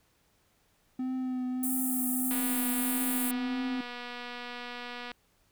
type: tone with vibrato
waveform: triangle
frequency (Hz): 255.4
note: C4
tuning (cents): -42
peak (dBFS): -28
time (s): 0.99-3.81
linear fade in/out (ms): 5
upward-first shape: triangle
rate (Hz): 1.6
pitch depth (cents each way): 24
type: high-pass noise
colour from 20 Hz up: pink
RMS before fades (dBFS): -33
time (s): 1.63-3.31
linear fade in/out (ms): 2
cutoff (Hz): 8700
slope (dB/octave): 48
type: click train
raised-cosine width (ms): 0.3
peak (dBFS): -25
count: 683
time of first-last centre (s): 2.31-5.117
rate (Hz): 243
effects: pink hiss -69 dBFS RMS until 5.51 s